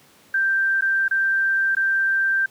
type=tone with dropouts; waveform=sine; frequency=1572 Hz; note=G6; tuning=4 cents sharp; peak=-17 dBFS; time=0.34-2.46 s; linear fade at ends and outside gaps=5 ms; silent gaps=0.81-0.821 / 1.082-1.11 / 1.751-1.767 s; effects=pink hiss -53 dBFS RMS until 2.5 s + high-pass 150 Hz 12 dB/octave